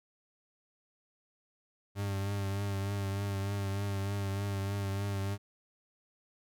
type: tone with vibrato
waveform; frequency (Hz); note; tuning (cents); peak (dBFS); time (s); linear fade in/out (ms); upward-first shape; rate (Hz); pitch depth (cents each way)
40% pulse; 99.3; G2; +23; -31; 1.95-5.38; 50; triangle; 3.3; 37
effects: none